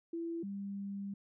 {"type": "tone pair in turn", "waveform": "sine", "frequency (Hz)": [334.6, 198.95], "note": ["E4", "G3"], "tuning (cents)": [26, 26], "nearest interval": "major sixth", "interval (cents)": 900, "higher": "first", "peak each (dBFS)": [-36, -38], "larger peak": "first", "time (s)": [[0.13, 0.43], [0.43, 1.14]], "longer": "second", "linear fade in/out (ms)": 5, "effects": []}